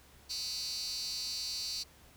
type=tone with high-pass filter; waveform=15% pulse; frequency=251.7 Hz; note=B3; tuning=33 cents sharp; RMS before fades=-38 dBFS; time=0.29-1.84 s; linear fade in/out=20 ms; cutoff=4700 Hz; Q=9.8; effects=added 70 Hz sine -63 dBFS peak until 2.16 s + pink hiss -60 dBFS RMS until 2.16 s